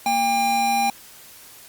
square tone pair together, 233.1 / 800.1 Hz, A#3 / G5, 0 / +35 cents, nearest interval octave + major sixth, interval 2135 cents, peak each -30 / -19 dBFS, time 0.06-0.9 s, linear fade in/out 2 ms, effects white hiss -45 dBFS RMS until 1.68 s + Opus 48 kbps

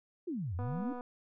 sine exponential two-way sweep, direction down then up, 385.1 to 82.41 to 293.6 Hz, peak -34 dBFS, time 0.27-0.93 s, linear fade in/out 10 ms, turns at 0.55 s
click train, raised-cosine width 1 ms, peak -31 dBFS, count 104, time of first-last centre 0.59-1.009 s, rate 246 Hz
effects none

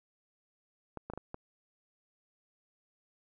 clicks, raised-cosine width 1 ms, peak -26 dBFS, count 5, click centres 0.973 / 1.1 / 1.136 / 1.176 / 1.344 s, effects none

